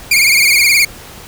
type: tone with vibrato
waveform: sawtooth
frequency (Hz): 2274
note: C#7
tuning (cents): +44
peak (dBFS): -4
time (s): 0.11-0.85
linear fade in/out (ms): 5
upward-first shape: sine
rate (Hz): 19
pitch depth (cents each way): 110
effects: pink hiss -34 dBFS RMS until 1.27 s